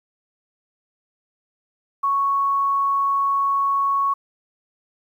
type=tone; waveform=sine; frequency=1108.7 Hz; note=C#6; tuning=in tune; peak=-17 dBFS; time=2.03-4.14 s; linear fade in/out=10 ms; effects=9-bit